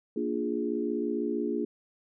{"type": "chord", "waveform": "sine", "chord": "Bb dominant seventh", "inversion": "none", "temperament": "equal", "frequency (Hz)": [233.1, 293.7, 349.2, 415.3], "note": ["Bb3", "D4", "F4", "Ab4"], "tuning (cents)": [0, 0, 0, 0], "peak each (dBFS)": -33, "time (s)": [0.16, 1.65], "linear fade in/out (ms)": 5, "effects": []}